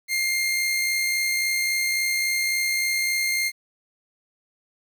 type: tone with amplitude modulation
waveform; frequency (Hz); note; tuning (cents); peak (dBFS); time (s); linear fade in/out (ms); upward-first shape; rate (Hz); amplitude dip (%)
sawtooth; 2114; C7; +17; -17; 0.08-3.52; 50; sine; 63.6; 25
effects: 9-bit